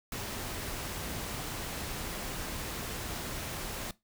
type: noise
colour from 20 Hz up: pink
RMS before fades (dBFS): -38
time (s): 0.12-3.91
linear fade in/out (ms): 2
effects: noise-tail reverb RT60 0.2 s tail -19 dB re dry